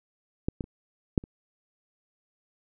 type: clicks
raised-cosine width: 3 ms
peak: -13 / -17 / -30 / -8 / -29 dBFS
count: 5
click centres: 0.485 / 0.608 / 0.641 / 1.178 / 1.239 s
effects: none